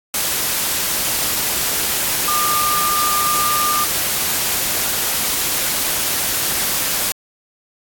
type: tone in noise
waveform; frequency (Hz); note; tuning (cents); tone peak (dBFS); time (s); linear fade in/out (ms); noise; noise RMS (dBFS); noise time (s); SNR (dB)
sine; 1200; D6; +37; -17; 2.28-3.84; 2; white; -19; 0.14-7.12; -1
effects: AAC 64 kbps